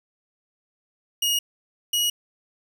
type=tone pair in turn; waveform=sawtooth; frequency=2874 / 2901 Hz; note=F7 / F#7; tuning=+49 / -35 cents; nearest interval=unison; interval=16 cents; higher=second; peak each=-17 dBFS; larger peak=neither; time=1.22-1.39 / 1.93-2.1 s; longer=neither; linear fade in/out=5 ms; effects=none